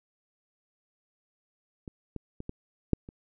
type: clicks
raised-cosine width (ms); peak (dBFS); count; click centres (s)
3; -27 / -23 / -25 / -22 / -9 / -30; 6; 1.878 / 2.163 / 2.404 / 2.494 / 2.933 / 3.089
effects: none